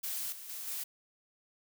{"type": "noise with level steps", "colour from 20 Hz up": "blue", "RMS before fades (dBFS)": [-37, -47, -42, -38], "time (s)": [0.03, 0.84], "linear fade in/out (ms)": 10, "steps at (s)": [0.32, 0.49, 0.67], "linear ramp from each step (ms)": 5, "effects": []}